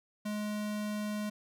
square tone, 210 Hz, G#3, 19 cents sharp, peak -34 dBFS, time 0.25-1.3 s, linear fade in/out 10 ms, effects none

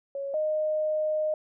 sine tone pair in turn, 554.4 / 616.6 Hz, C#5 / D#5, 0 / -16 cents, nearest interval major second, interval 184 cents, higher second, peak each -30 / -24 dBFS, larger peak second, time 0.15-0.34 / 0.34-1.34 s, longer second, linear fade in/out 2 ms, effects none

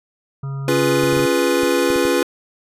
harmonic tone, 137.2 Hz, C#3, 17 cents flat, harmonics 1 / 3 / 5 / 7 / 9 / 10, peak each -23 / -42 / -47 / -46 / -41 / -48 dBFS, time 0.43-1.26 s, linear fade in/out 5 ms
square chord, C# dominant seventh, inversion none, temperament equal, 277.2 / 349.2 / 415.3 / 493.9 Hz, C#4 / E#4 / G#4 / B4, 0 / 0 / 0 / 0 cents, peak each -22 / -20 / -24 / -20 dBFS, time 0.68-2.23 s, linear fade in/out 2 ms
clicks, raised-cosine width 3 ms, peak -18 dBFS, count 8, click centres 1.035 / 1.13 / 1.169 / 1.201 / 1.633 / 1.903 / 1.96 / 2.053 s
effects resampled to 32000 Hz

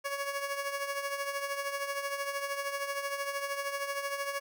15% pulse tone with tremolo, 560 Hz, C#5, 18 cents sharp, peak -24 dBFS, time 0.04-4.4 s, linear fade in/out 20 ms, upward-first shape triangle, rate 13 Hz, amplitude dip 65%, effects none

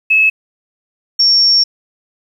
sine tone pair in turn, 2591 / 5490 Hz, E7 / F8, -30 / -31 cents, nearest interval octave + minor second, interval 1299 cents, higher second, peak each -7 dBFS, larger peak neither, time 0.1-0.3 / 1.19-1.64 s, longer second, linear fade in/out 10 ms, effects 7-bit

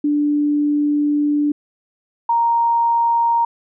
sine tone pair in turn, 293.7 / 932.4 Hz, D4 / A#5, 0 / 0 cents, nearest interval octave + minor sixth, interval 2000 cents, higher second, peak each -14 / -13 dBFS, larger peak second, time 0.04-1.52 / 2.29-3.45 s, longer first, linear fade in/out 5 ms, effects none

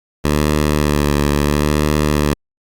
10% pulse tone with vibrato, 73.9 Hz, D2, 11 cents sharp, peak -5 dBFS, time 0.24-2.34 s, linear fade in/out 10 ms, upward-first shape sine, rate 0.75 Hz, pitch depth 35 cents each way, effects Opus 48 kbps

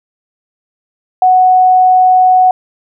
sine tone, 740 Hz, F#5, in tune, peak -4 dBFS, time 1.22-2.51 s, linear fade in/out 2 ms, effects none

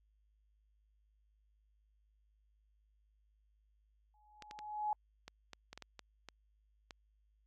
sine tone with exponential growth, 844 Hz, G#5, 28 cents sharp, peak -31 dBFS, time 4.14-4.93 s, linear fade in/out 2 ms, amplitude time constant 170 ms
clicks, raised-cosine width 0.2 ms, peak -31 dBFS, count 11, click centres 4.423 / 4.511 / 4.59 / 5.28 / 5.533 / 5.73 / 5.776 / 5.823 / 5.993 / 6.287 / 6.908 s
effects added 52 Hz sine -70 dBFS peak until 7.46 s + AAC 64 kbps

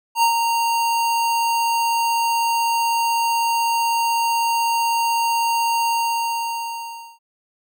square tone with ADSR envelope, 926 Hz, A#5, 12 cents flat, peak -13 dBFS, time 0.15-7.19 s, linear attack 75 ms, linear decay 95 ms, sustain -5 dB, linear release 1300 ms, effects none

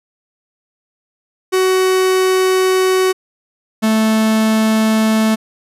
45% pulse tone pair in turn, 374.3 / 219.4 Hz, F#4 / A3, +20 / -5 cents, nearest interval major sixth, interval 925 cents, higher first, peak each -11 dBFS, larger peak neither, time 1.52-3.13 / 3.82-5.36 s, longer first, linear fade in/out 20 ms, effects resampled to 32000 Hz

